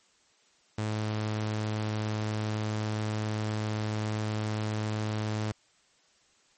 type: tone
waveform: sawtooth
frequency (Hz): 107.5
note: A2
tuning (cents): -40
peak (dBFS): -25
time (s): 0.78-5.52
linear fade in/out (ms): 5
effects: white hiss -65 dBFS RMS until 6.57 s + MP3 32 kbps